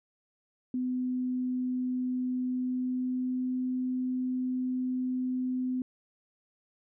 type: tone with pitch glide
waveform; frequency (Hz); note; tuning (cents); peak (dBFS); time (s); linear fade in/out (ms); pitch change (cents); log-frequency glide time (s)
sine; 252.6 to 254.4; B3 to C4; +39 to -48; -28; 0.74-5.82; 2; +13; 2.45-3.6
effects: none